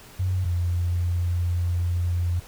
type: tone pair in turn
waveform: sine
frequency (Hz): 92.5 / 87.43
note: F#2 / F2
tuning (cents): 0 / +2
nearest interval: minor second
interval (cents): 98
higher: first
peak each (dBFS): -21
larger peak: neither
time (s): 0.19-0.45 / 0.45-2.4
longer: second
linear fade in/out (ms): 10
effects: pink hiss -47 dBFS RMS until 2.47 s